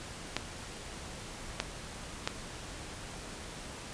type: clicks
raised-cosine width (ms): 0.2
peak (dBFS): -12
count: 3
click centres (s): 0.366 / 1.601 / 2.275
effects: pink hiss -44 dBFS RMS until 3.93 s + resampled to 22050 Hz